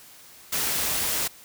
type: noise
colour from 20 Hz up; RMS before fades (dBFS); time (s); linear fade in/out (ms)
white; -26; 0.52-1.28; 10
effects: white hiss -49 dBFS RMS until 1.44 s